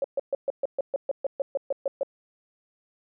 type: tone bursts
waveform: sine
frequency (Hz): 551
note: C#5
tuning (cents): -11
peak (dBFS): -22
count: 14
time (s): 0.02-2.032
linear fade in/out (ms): 2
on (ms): 23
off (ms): 130
effects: none